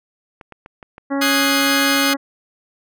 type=clicks; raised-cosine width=0.5 ms; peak=-23 dBFS; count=8; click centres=0.412 / 0.523 / 0.661 / 0.828 / 0.981 / 1.52 / 1.593 / 1.668 s
type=harmonic tone; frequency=277.2 Hz; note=C#4; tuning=in tune; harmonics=1 / 2 / 3 / 4 / 5 / 6 / 7; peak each=-19 / -25 / -29 / -31 / -33 / -35 / -36 dBFS; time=1.1-2.17 s; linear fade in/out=20 ms
type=chord; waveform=20% pulse; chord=Ab dominant seventh; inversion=second; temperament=equal with one note detuned; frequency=1244.5 / 1480 / 1661.2 / 2101 Hz; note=Eb6 / Gb6 / Ab6 / C7; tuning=0 / 0 / 0 / +7 cents; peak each=-17 dBFS; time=1.21-2.14 s; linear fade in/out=10 ms
effects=none